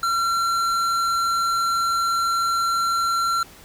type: tone with tanh clipping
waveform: sine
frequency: 1363 Hz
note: F6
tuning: 43 cents flat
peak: -21 dBFS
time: 0.03-3.43 s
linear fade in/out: 2 ms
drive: 15 dB
effects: pink hiss -46 dBFS RMS until 3.64 s